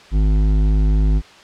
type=tone with hard clipping; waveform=sine; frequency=51.91 Hz; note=G#1; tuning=in tune; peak=-14 dBFS; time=0.11-1.22 s; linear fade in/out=50 ms; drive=11 dB; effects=white hiss -43 dBFS RMS until 1.43 s + low-pass 4000 Hz 12 dB/octave